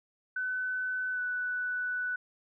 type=tone with pitch glide; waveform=sine; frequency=1508 to 1487.2 Hz; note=F#6 to F#6; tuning=+32 to +8 cents; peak=-30 dBFS; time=0.36-2.16 s; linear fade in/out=5 ms; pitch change=-24 cents; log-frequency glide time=1.12-1.2 s; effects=none